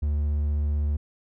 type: tone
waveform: triangle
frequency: 73.7 Hz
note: D2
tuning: 7 cents sharp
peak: -20 dBFS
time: 0.02-0.97 s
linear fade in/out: 10 ms
effects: none